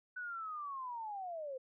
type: linear sweep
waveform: sine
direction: down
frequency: 1500 to 505 Hz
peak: -40 dBFS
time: 0.16-1.58 s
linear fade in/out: 10 ms
effects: none

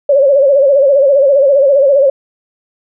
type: tone with vibrato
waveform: sine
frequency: 554.4 Hz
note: C#5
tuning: in tune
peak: -5 dBFS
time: 0.09-2.1 s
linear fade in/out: 5 ms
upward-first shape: sine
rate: 15 Hz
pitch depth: 87 cents each way
effects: none

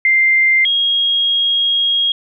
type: tone pair in turn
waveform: sine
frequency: 2093 / 3273 Hz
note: C7 / G#7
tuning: 0 / -26 cents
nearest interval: minor sixth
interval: 774 cents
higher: second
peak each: -9 / -12 dBFS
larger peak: first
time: 0.05-0.65 / 0.65-2.12 s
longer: second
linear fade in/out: 2 ms
effects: none

